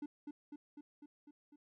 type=tone with echo; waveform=triangle; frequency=293.7 Hz; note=D4; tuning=in tune; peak=-38 dBFS; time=0.02-0.06 s; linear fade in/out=5 ms; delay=250 ms; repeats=6; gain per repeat=-3 dB; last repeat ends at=1.56 s; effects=none